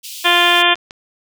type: high-pass noise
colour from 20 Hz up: pink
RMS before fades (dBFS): -31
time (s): 0.03-0.63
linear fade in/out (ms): 20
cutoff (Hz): 2700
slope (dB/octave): 48
type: harmonic tone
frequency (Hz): 349.2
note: F4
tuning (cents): 0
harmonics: 1 / 2 / 3 / 4 / 5 / 6 / 7 / 8 / 9 / 10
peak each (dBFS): -22 / -19 / -18 / -22 / -17 / -26 / -18 / -22 / -17 / -19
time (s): 0.24-0.75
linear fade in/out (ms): 20
type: click train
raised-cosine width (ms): 0.2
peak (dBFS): -16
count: 4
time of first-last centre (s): 0.45-0.909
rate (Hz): 6.54
effects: none